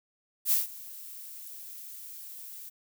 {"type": "noise with ADSR envelope", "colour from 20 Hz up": "violet", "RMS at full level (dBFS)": -23, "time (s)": [0.45, 2.7], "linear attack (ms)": 68, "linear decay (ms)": 150, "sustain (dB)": -21, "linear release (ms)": 18, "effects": []}